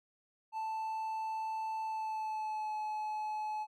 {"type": "tone with pitch glide", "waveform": "triangle", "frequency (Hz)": [881, 855.9], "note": ["A5", "A5"], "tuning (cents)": [2, -48], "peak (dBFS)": -33, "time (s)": [0.52, 3.67], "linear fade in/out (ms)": 50, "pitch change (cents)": -50, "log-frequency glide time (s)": [1.83, 2.75], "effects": []}